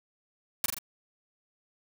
white noise with echo, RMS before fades -26 dBFS, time 0.64-0.66 s, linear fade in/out 2 ms, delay 42 ms, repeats 3, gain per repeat -4 dB, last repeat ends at 0.786 s, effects none

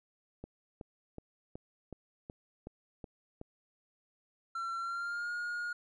click train, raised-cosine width 2 ms, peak -30 dBFS, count 9, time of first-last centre 0.44-3.414 s, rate 2.69 Hz
triangle tone with pitch glide, 1357 to 1431.1 Hz, E6 to F6, +50 to +42 cents, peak -33 dBFS, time 4.55-5.73 s, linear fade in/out 5 ms, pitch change +92 cents, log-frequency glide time 4.78-5.32 s
effects resampled to 22050 Hz

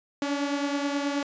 sawtooth beating tone pair, 282.5 / 291.9 Hz, C#4 / D4, +33 / -10 cents, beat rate 9.4 Hz, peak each -23 / -29 dBFS, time 0.22-1.23 s, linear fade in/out 2 ms, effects resampled to 16000 Hz

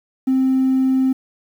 triangle tone, 262.4 Hz, C4, 5 cents sharp, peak -10 dBFS, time 0.27-1.13 s, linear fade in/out 10 ms, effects tanh soft clip ceiling -10 dBFS + 8-bit

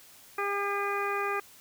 harmonic tone with a mistuned harmonic, 402.5 Hz, G4, 46 cents sharp, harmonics 1 / 2 / 3 / 4 / 5 / 6, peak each -33 / -36 / -32 / -37 / -39 / -38 dBFS, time 0.38-1.4 s, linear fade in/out 5 ms, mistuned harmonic 6, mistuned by +21 cents, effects white hiss -54 dBFS RMS until 1.6 s

